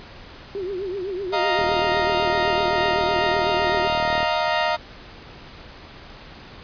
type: tone with vibrato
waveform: sine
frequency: 380 Hz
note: F#4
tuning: 46 cents sharp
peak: -25 dBFS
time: 0.55-3.87 s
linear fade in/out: 0 ms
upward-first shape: triangle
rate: 7.9 Hz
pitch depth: 150 cents each way
type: chord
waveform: sawtooth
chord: Eb suspended second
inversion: none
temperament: equal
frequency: 622.3 / 698.5 / 932.3 Hz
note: Eb5 / F5 / Bb5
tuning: 0 / 0 / 0 cents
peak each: -20 dBFS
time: 1.32-4.77 s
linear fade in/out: 20 ms
type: click train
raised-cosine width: 2 ms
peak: -18 dBFS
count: 105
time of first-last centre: 1.59-4.23 s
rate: 39.4 Hz
effects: pink hiss -42 dBFS RMS until 6.63 s + resampled to 11025 Hz